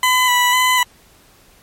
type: tone with vibrato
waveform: 20% pulse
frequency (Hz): 997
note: B5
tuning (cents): +16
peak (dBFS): -7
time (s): 0.03-0.83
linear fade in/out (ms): 2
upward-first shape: square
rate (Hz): 2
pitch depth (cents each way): 22
effects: pink hiss -50 dBFS RMS until 1.62 s + MP3 64 kbps